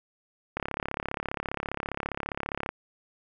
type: click train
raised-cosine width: 0.5 ms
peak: -15 dBFS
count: 75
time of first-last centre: 0.57-2.69 s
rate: 34.9 Hz
effects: none